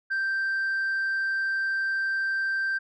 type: tone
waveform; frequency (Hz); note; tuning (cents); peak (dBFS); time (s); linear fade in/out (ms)
sine; 1568; G6; 0; -22; 0.1-2.79; 20
effects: tanh soft clip ceiling -23 dBFS